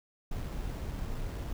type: noise with sample-and-hold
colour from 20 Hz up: brown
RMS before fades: -36 dBFS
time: 0.31-1.53 s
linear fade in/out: 5 ms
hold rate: 6300 Hz
effects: none